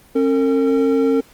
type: tone pair together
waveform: triangle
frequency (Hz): 270.3 / 454.6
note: C#4 / A#4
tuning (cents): -44 / -43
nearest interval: major sixth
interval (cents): 901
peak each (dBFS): -14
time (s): 0.15-1.21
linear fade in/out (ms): 10
effects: pink hiss -49 dBFS RMS until 1.33 s + Opus 24 kbps